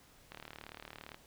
click train, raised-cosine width 0.3 ms, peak -30 dBFS, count 32, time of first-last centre 0.32-1.144 s, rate 37.6 Hz, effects pink hiss -62 dBFS RMS until 1.26 s

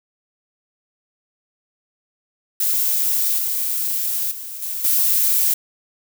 violet noise with level steps, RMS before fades -19 / -22 / -32 / -26 / -17 dBFS, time 2.6-5.54 s, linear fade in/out 5 ms, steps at 3.38 / 4.31 / 4.62 / 4.84 s, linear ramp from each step 5 ms, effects none

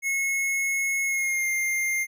square tone with pitch glide, 2179 to 2110 Hz, C#7 to C7, -30 to +14 cents, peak -24 dBFS, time 0.02-2.07 s, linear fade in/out 50 ms, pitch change -56 cents, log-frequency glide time 1.05-1.48 s, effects none

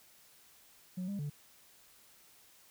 sine tone with pitch steps, 183.2 / 200.4 / 145.7 Hz, F#3 / G3 / D3, -17 / +38 / -13 cents, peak -33 dBFS, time 0.97-1.3 s, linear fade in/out 10 ms, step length 110 ms, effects tanh soft clip ceiling -34 dBFS + white hiss -62 dBFS RMS until 2.7 s

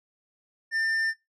triangle tone with tanh clipping, 1795 Hz, A6, 34 cents sharp, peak -25 dBFS, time 0.71-1.14 s, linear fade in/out 50 ms, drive 11 dB, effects noise-tail reverb RT60 0.2 s tail -22 dB re dry

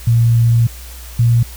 sine tone pair in turn, 116.8 / 117.95 Hz, A#2 / A#2, +4 / +21 cents, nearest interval unison, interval 17 cents, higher second, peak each -8 dBFS, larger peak neither, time 0.07-0.67 / 1.19-1.43 s, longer first, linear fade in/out 5 ms, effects added 60 Hz sine -31 dBFS peak until 1.56 s + white hiss -37 dBFS RMS until 1.56 s

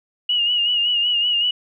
sine tone with vibrato, 2880 Hz, F#7, 47 cents flat, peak -16 dBFS, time 0.29-1.51 s, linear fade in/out 5 ms, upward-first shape sine, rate 5.3 Hz, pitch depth 48 cents each way, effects none

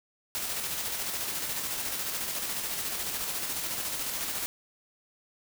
white noise with tremolo, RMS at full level -32 dBFS, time 0.35-4.46 s, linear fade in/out 0 ms, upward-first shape square, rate 14 Hz, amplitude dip 30%, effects none

